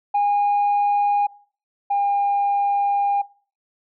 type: tone pair in turn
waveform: sine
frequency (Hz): 817 / 806.2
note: G#5 / G5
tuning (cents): -29 / +48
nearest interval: unison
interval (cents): 23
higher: first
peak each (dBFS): -14 / -16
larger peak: first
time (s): 0.14-1.27 / 1.9-3.22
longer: second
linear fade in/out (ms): 10
effects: noise-tail reverb RT60 0.4 s tail -20 dB re dry + tanh soft clip ceiling -14 dBFS